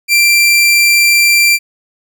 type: tone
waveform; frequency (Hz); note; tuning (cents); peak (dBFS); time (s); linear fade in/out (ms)
sawtooth; 2359; D7; +7; -3; 0.08-1.59; 50
effects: none